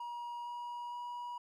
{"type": "tone with pitch steps", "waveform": "triangle", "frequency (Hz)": [955, 961.1, 967.2], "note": ["A#5", "B5", "B5"], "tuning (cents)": [42, -47, -36], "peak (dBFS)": -38, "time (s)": [0, 1.38], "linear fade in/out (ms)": 5, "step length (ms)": 460, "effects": []}